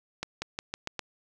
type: accelerating click train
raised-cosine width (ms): 0.2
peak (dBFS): -15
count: 6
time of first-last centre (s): 0.23-0.993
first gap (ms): 190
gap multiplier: 0.89
effects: none